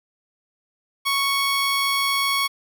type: tone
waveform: 15% pulse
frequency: 1108.7 Hz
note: C#6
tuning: in tune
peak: -13 dBFS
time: 1.05-2.48 s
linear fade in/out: 20 ms
effects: none